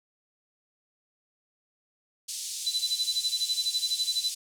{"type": "band-pass noise", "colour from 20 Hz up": "white", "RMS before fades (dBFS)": -36, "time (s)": [2.28, 4.35], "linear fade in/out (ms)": 10, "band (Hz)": [3700, 9100], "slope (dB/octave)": 24}
{"type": "tone with tremolo", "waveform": "sine", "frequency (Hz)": 4000, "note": "B7", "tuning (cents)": 21, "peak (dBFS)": -23, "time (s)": [2.66, 4.31], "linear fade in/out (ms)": 10, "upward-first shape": "sine", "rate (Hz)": 12, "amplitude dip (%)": 95}
{"effects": []}